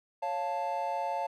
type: chord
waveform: triangle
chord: Db augmented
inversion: none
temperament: equal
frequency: 554.4 / 698.5 / 880 Hz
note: Db5 / F5 / A5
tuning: 0 / 0 / 0 cents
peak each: -35 / -33 / -31 dBFS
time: 0.22-1.27 s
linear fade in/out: 10 ms
effects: none